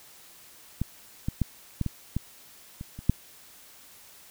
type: clicks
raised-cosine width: 5 ms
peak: -14 / -15 / -11 / -14 / -16 / -14 / -24 / -26 / -7 dBFS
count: 9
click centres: 0.816 / 1.285 / 1.417 / 1.813 / 1.863 / 2.166 / 2.811 / 2.99 / 3.096 s
effects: white hiss -52 dBFS RMS until 4.3 s